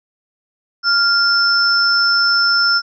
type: tone pair together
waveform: sine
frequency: 1396.9 / 5303 Hz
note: F6 / E8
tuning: 0 / +9 cents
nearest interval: octave + major seventh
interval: 2309 cents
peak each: -14 dBFS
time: 0.83-2.82 s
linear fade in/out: 50 ms
effects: none